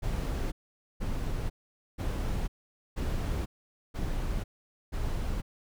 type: noise bursts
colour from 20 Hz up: brown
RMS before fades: -31 dBFS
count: 6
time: 0.02-5.42 s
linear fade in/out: 20 ms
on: 500 ms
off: 480 ms
effects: none